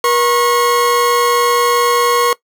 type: tone pair together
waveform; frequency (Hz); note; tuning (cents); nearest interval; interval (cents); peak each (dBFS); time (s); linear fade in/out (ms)
40% pulse; 479.2 / 1088.9; A#4 / C#6; +48 / -31; octave + major second; 1421; -13; 0.04-2.33; 2
effects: noise-tail reverb RT60 0.1 s tail -19 dB re dry